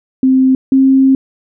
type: tone pair in turn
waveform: sine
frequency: 261.6 / 266.8 Hz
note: C4 / C4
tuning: 0 / +34 cents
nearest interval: unison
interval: 34 cents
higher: second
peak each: -6 / -5 dBFS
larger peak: second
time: 0.23-0.55 / 0.72-1.15 s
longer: second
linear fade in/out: 2 ms
effects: none